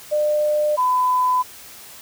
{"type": "tone pair in turn", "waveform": "sine", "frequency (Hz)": [600, 1005], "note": ["D5", "B5"], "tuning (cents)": [37, 30], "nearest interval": "major sixth", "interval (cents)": 893, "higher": "second", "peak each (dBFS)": [-16, -15], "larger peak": "second", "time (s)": [[0.11, 0.77], [0.77, 1.43]], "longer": "neither", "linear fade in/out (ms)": 20, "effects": ["white hiss -41 dBFS RMS until 2.01 s"]}